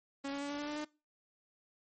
sawtooth tone with pitch steps, 277.2 / 281.1 / 285 / 289 / 293 / 297.1 / 301.2 Hz, C#4 / C#4 / C#4 / D4 / D4 / D4 / D4, 0 / +24 / +48 / -28 / -4 / +20 / +44 cents, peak -33 dBFS, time 0.24-0.849 s, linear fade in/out 10 ms, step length 87 ms, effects noise-tail reverb RT60 0.3 s tail -22 dB re dry + MP3 32 kbps

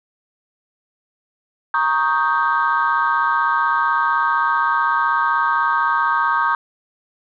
sine chord, Eb dominant seventh, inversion second, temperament equal, 932.3 / 1108.7 / 1244.5 / 1568 Hz, Bb5 / Db6 / Eb6 / G6, 0 / 0 / 0 / 0 cents, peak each -20 dBFS, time 1.74-6.55 s, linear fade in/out 2 ms, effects tanh soft clip ceiling -7 dBFS

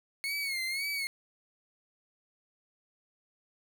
30% pulse tone with vibrato, 2180 Hz, C#7, 29 cents flat, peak -29 dBFS, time 0.24-1.07 s, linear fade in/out 0 ms, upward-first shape sine, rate 1.9 Hz, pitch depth 88 cents each way, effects none

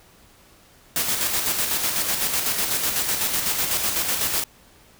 white noise with tremolo, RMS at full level -22 dBFS, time 0.96-4.44 s, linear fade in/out 2 ms, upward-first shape square, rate 8 Hz, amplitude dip 40%, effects pink hiss -53 dBFS RMS until 4.99 s

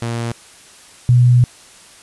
sawtooth / sine tone pair in turn, 117 / 122.92 Hz, A#2 / B2, +7 / -8 cents, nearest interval minor second, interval 85 cents, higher second, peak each -16 / -7 dBFS, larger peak second, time 0.02-0.32 / 1.09-1.44 s, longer second, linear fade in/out 0 ms, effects white hiss -43 dBFS RMS until 2.02 s + resampled to 24000 Hz

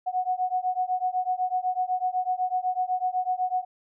sine beating tone pair, 732 / 740 Hz, F#5 / F#5, -19 / 0 cents, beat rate 8 Hz, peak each -27 dBFS, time 0.06-3.65 s, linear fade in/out 20 ms, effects none

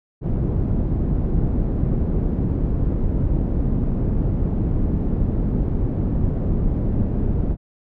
pink low-pass noise, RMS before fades -20 dBFS, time 0.21-7.57 s, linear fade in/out 50 ms, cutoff 260 Hz, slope 12 dB/octave, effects none

